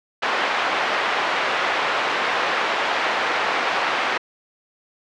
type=band-pass noise; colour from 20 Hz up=pink; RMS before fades=-22 dBFS; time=0.22-4.18 s; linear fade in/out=10 ms; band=720 to 2500 Hz; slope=12 dB/octave; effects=low-pass 6000 Hz 12 dB/octave